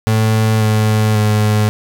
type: tone with pitch steps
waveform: 35% pulse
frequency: 110 / 108.17 / 106.38 Hz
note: A2 / A2 / G#2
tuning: 0 / -29 / +42 cents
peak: -9 dBFS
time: 0.07-1.69 s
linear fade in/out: 0 ms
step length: 540 ms
effects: none